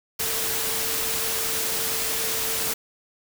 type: tone in noise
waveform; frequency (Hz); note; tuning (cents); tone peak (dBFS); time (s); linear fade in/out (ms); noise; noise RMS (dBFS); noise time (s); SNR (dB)
sine; 450; A4; +39; -37; 0.19-2.74; 10; white; -26; 0.19-2.74; -14
effects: none